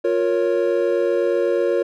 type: chord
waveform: triangle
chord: Bb minor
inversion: second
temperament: equal with one note detuned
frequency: 354.3 / 466.2 / 554.4 Hz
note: F4 / Bb4 / Db5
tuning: +25 / 0 / 0 cents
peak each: -19 dBFS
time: 0.04-1.83 s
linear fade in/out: 10 ms
effects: none